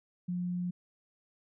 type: tone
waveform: sine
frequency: 178 Hz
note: F3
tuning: 33 cents sharp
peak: -31 dBFS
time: 0.28-0.71 s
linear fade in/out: 10 ms
effects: none